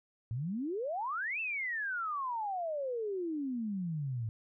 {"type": "exponential two-way sweep", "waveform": "sine", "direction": "up then down", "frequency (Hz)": [107.2, 2700, 107.2], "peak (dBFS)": -33, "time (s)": [0.31, 4.29], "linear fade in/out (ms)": 0, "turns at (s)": 1.4, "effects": []}